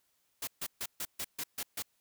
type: noise bursts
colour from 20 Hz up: white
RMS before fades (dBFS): -37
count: 8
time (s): 0.42-1.824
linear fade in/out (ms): 5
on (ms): 53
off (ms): 140
effects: white hiss -75 dBFS RMS until 2 s